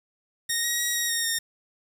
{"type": "tone with pitch steps", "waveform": "10% pulse", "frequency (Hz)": [1858, 1893, 1905, 1889, 1854, 1837], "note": ["A#6", "A#6", "A#6", "A#6", "A#6", "A#6"], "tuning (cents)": [-6, 26, 37, 22, -10, -26], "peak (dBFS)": -15, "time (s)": [0.49, 1.39], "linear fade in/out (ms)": 10, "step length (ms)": 150, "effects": ["7-bit"]}